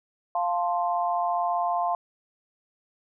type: chord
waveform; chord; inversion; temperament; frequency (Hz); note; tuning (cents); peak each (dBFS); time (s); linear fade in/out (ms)
sine; F major; none; equal; 698.5 / 880 / 1046.5; F5 / A5 / C6; 0 / 0 / 0; -25 / -30 / -29; 0.35-1.95; 2
effects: none